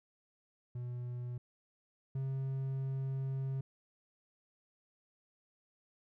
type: tone pair in turn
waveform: triangle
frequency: 122.6 / 134.13 Hz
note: B2 / C3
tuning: -12 / +43 cents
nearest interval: major second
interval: 155 cents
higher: second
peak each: -36 / -32 dBFS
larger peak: second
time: 0.75-1.38 / 2.15-3.61 s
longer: second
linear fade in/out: 5 ms
effects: none